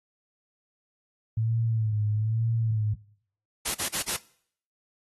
sine tone with vibrato, 110 Hz, A2, in tune, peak -23 dBFS, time 1.37-2.94 s, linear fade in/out 5 ms, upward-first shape sine, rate 1.1 Hz, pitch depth 73 cents each way
white noise bursts, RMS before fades -28 dBFS, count 4, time 3.65-4.168 s, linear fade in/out 10 ms, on 95 ms, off 46 ms
effects noise-tail reverb RT60 0.6 s tail -21 dB re dry + AAC 32 kbps

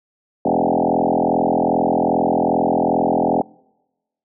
sine tone with frequency modulation, 514 Hz, C5, 31 cents flat, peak -14 dBFS, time 0.45-3.42 s, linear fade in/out 5 ms, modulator 42.5 Hz, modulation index 7.4, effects noise-tail reverb RT60 1.0 s tail -26 dB re dry

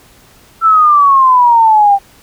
sine exponential sweep, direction down, 1344 to 784 Hz, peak -4 dBFS, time 0.61-1.99 s, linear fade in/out 50 ms, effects pink hiss -44 dBFS RMS until 2.22 s

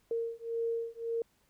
sine beating tone pair, 460 / 461.8 Hz, A#4 / A#4, -23 / -16 cents, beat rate 1.8 Hz, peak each -35 / -35 dBFS, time 0.11-1.22 s, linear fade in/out 2 ms, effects pink hiss -71 dBFS RMS until 1.49 s

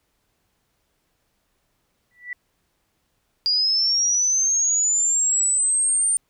sine tone with exponential growth, 1963 Hz, B6, 11 cents flat, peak -25 dBFS, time 2.11-2.33 s, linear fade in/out 2 ms, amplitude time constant 47 ms
sine linear sweep, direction up, 4800 to 8970 Hz, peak -17 dBFS, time 3.46-6.17 s, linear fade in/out 0 ms
effects pink hiss -70 dBFS RMS until 6.29 s

